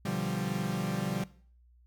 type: chord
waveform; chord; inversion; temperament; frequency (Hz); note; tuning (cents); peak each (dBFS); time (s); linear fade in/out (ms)
40% pulse; G dominant seventh; first; equal; 123.47 / 146.83 / 174.61 / 196; B2 / D3 / F3 / G3; 0 / 0 / 0 / 0; -38 / -36 / -34 / -34; 0.05-1.24; 5
effects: noise-tail reverb RT60 0.5 s tail -19 dB re dry + added 60 Hz sine -58 dBFS peak until 1.86 s